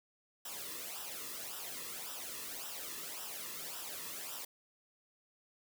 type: noise with flanger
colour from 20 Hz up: white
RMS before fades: -44 dBFS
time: 0.45-4.45 s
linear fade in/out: 5 ms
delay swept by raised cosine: 0.45 to 1.35 ms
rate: 1.8 Hz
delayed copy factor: -0.7
effects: none